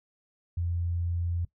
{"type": "tone", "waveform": "sine", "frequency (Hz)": 86.1, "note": "F2", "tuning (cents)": -24, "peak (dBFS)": -27, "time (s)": [0.57, 1.45], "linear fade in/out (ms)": 5, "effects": ["noise-tail reverb RT60 0.1 s tail -18 dB re dry"]}